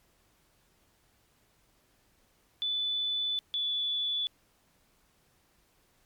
sine tone pair in turn, 3488 / 3452 Hz, A7 / A7, -16 / -34 cents, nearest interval unison, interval 18 cents, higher first, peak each -28 dBFS, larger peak neither, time 2.62-3.39 / 3.54-4.27 s, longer first, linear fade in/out 0 ms, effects pink hiss -68 dBFS RMS until 6.05 s + MP3 96 kbps

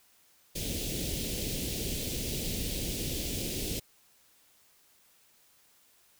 pink band-stop noise, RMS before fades -34 dBFS, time 0.55-3.8 s, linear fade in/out 10 ms, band 510 to 2700 Hz, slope 24 dB/octave, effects white hiss -64 dBFS RMS until 6.19 s

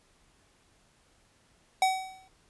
square tone with exponential decay, 757 Hz, F#5, 39 cents sharp, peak -20 dBFS, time 1.82-2.28 s, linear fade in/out 2 ms, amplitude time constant 100 ms, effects pink hiss -65 dBFS RMS until 2.49 s + resampled to 24000 Hz

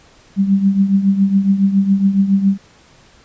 sine tone with tremolo, 196 Hz, G3, in tune, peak -7 dBFS, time 0.36-2.58 s, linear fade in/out 50 ms, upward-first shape triangle, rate 7.2 Hz, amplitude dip 75%, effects pink hiss -48 dBFS RMS until 3.24 s + resampled to 16000 Hz

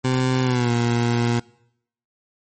20% pulse tone with pitch glide, 128.8 to 118.79 Hz, C3 to A#2, -27 to +33 cents, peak -13 dBFS, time 0.04-1.4 s, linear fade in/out 10 ms, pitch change -140 cents, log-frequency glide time 0.43-0.71 s, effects noise-tail reverb RT60 0.7 s tail -22 dB re dry + MP3 32 kbps

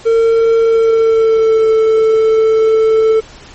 triangle tone with pitch glide, 455.1 to 441.9 Hz, A#4 to A4, -42 to +7 cents, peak -5 dBFS, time 0.05-3.21 s, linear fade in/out 20 ms, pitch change -51 cents, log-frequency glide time 0.59-1.69 s, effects pink hiss -37 dBFS RMS until 3.54 s + MP3 32 kbps

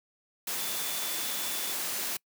sine tone in noise, 3487 Hz, A7, 16 cents flat, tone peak -41 dBFS, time 0.58-1.72 s, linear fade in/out 5 ms, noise white, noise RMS -33 dBFS, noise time 0.47-2.17 s, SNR -11 dB, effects noise-tail reverb RT60 0.1 s tail -26 dB re dry + high-pass 200 Hz 12 dB/octave

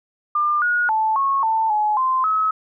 sine tone with pitch steps, 1198 / 1446 / 875 / 1096 / 889 / 847 / 1040 / 1284 Hz, D6 / F#6 / A5 / C#6 / A5 / G#5 / C6 / E6, +34 / -40 / -10 / -20 / +18 / +34 / -11 / -46 cents, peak -16 dBFS, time 0.35-2.51 s, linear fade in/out 5 ms, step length 270 ms, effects none

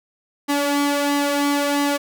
sawtooth tone with flanger, 286.2 Hz, D4, 45 cents flat, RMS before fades -20 dBFS, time 0.48-1.98 s, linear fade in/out 20 ms, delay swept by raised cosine 1 to 2.6 ms, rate 1.5 Hz, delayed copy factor +0.55, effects none

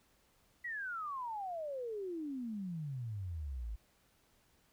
sine exponential sweep, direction down, 1975 to 51.1 Hz, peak -38 dBFS, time 0.64-3.76 s, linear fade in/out 10 ms, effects pink hiss -71 dBFS RMS until 4.72 s

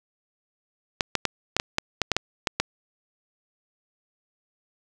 clicks, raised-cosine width 0.2 ms, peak -4 dBFS, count 11, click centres 1.008 / 1.153 / 1.253 / 1.566 / 1.599 / 1.784 / 2.017 / 2.117 / 2.166 / 2.472 / 2.6 s, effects none

